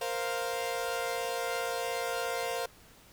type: chord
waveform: sawtooth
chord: Bb suspended second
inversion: none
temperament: equal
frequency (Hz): 466.2 / 523.3 / 698.5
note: Bb4 / C5 / F5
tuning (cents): 0 / 0 / 0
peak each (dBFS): -32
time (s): 0.01-2.66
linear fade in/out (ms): 5
effects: pink hiss -57 dBFS RMS until 3.12 s